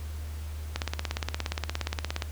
click train, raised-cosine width 0.2 ms, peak -12 dBFS, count 26, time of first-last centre 0.76-2.222 s, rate 17.1 Hz, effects added 76 Hz sine -34 dBFS peak until 2.31 s + pink hiss -49 dBFS RMS until 2.31 s

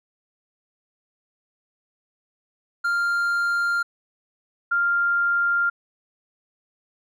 triangle / sine tone pair in turn, 1396 / 1396 Hz, F6 / F6, -1 / -1 cents, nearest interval unison, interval 0 cents, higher neither, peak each -18 / -18 dBFS, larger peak neither, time 2.84-3.83 / 4.71-5.7 s, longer neither, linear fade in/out 10 ms, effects none

